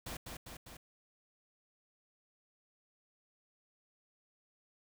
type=noise with echo; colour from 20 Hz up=pink; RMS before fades=-43 dBFS; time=0.06-0.17 s; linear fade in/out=5 ms; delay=200 ms; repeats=3; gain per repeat=-3 dB; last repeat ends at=0.77 s; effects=none